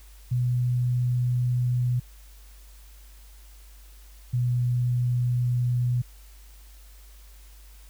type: tone pair in turn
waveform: sine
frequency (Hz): 123.47 / 122.77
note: B2 / B2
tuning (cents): 0 / -10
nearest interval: unison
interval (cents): 10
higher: first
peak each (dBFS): -21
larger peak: neither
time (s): 0.31-2 / 4.33-6.02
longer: neither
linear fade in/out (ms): 10
effects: added 50 Hz sine -46 dBFS peak until 7.89 s + white hiss -56 dBFS RMS until 7.89 s